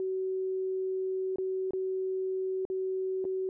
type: tone with dropouts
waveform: sine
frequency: 377.1 Hz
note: F#4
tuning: 33 cents sharp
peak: -29 dBFS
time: 0-3.49 s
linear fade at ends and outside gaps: 1 ms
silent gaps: 1.359-1.384 / 1.708-1.734 / 2.652-2.7 / 3.243-3.251 s
effects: none